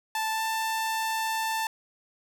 sawtooth tone with pitch glide, 880 to 887.7 Hz, A5 to A5, 0 to +15 cents, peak -23 dBFS, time 0.15-1.67 s, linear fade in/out 2 ms, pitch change +15 cents, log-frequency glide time 0.32-0.42 s, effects none

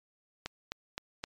click train, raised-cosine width 0.2 ms, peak -18 dBFS, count 4, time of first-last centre 0.46-1.239 s, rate 3.85 Hz, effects MP3 96 kbps

